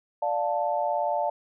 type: chord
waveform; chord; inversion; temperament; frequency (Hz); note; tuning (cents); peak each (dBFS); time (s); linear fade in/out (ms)
sine; D minor; none; just; 587.3 / 704.8 / 881; D5 / F5 / A5; 0 / +16 / +2; -28; 0.22-1.3; 5
effects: none